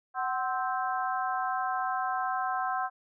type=harmonic tone with a mistuned harmonic; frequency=261.6 Hz; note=C4; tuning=in tune; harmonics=3 / 4 / 5 / 6; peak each=-31 / -33 / -35 / -37 dBFS; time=0.14-2.9 s; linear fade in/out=50 ms; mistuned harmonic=3; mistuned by=-76 cents; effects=none